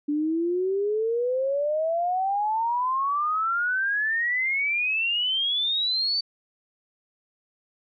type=exponential sweep; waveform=sine; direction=up; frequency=289.4 to 4600 Hz; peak=-22 dBFS; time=0.08-6.21 s; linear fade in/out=10 ms; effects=none